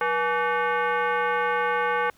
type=tone with frequency modulation; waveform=sine; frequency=182.7 Hz; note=F#3; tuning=22 cents flat; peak=-21 dBFS; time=0.01-2.1 s; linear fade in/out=2 ms; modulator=665 Hz; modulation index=2.5; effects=pink hiss -59 dBFS RMS until 2.17 s